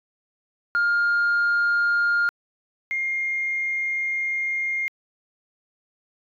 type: tone pair in turn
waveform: sine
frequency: 1410 / 2123 Hz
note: F6 / C7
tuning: +16 / +25 cents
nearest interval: perfect fifth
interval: 709 cents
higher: second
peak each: -16 / -22 dBFS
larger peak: first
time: 0.75-2.29 / 2.91-4.88 s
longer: second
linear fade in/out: 0 ms
effects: tanh soft clip ceiling -16 dBFS